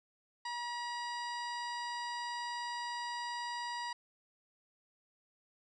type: harmonic tone with a mistuned harmonic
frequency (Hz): 959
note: A#5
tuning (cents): +49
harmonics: 1 / 2 / 3 / 4 / 5 / 6 / 8 / 9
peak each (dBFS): -39 / -44 / -52 / -51 / -47 / -57 / -58 / -61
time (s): 0.45-3.93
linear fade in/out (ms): 5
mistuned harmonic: 8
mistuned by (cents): -16
effects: none